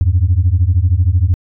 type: beating tone pair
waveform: sine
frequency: 83 / 96 Hz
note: E2 / G2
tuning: +12 / -36 cents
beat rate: 13 Hz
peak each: -11 dBFS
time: 0.01-1.34 s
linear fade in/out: 0 ms
effects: tanh soft clip ceiling -4 dBFS